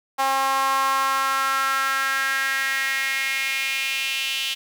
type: tone with high-pass filter sweep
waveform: sawtooth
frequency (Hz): 269.3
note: C#4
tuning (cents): -50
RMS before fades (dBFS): -23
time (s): 0.18-4.55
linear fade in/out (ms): 20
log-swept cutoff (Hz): 890 to 3000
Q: 4.3
effects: 8-bit